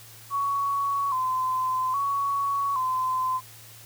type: tone with vibrato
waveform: sine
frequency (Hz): 1072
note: C6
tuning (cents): +42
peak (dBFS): -23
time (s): 0.3-3.41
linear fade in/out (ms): 50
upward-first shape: square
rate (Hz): 0.61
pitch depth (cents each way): 73
effects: added 112 Hz sine -51 dBFS peak until 3.85 s + white hiss -48 dBFS RMS until 3.85 s